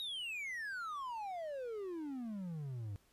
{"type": "exponential sweep", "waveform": "triangle", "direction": "down", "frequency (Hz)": [3847, 96.1], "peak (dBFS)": -38, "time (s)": [0, 2.96], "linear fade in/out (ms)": 0, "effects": ["pink hiss -71 dBFS RMS until 3.12 s", "resampled to 32000 Hz"]}